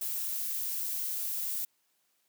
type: noise with high-pass filter sweep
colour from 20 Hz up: violet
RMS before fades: -34 dBFS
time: 0.01-1.65 s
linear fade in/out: 5 ms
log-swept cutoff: 680 to 360 Hz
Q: 1.3
effects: white hiss -74 dBFS RMS until 2.28 s + high-pass 150 Hz 12 dB/octave

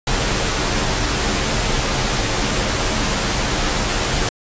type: noise with comb filter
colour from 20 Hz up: pink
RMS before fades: -19 dBFS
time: 0.07-4.29 s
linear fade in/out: 2 ms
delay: 12 ms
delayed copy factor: -0.5
effects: resampled to 16000 Hz

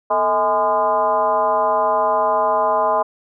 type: tone with frequency modulation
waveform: sine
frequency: 831 Hz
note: G#5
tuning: 1 cent sharp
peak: -14 dBFS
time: 0.1-3.03 s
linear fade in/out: 10 ms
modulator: 194 Hz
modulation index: 1.6
effects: none

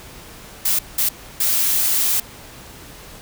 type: noise bursts at uneven times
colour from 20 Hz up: blue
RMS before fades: -18 dBFS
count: 3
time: 0.65-0.79 / 0.98-1.09 / 1.4-2.2 s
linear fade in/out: 5 ms
effects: pink hiss -40 dBFS RMS until 3.21 s

